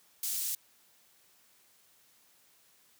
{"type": "high-pass noise", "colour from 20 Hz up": "pink", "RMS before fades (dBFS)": -34, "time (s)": [0.23, 0.55], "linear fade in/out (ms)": 2, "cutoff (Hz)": 7300, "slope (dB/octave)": 12, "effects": ["white hiss -65 dBFS RMS until 2.99 s", "high-pass 80 Hz 12 dB/octave"]}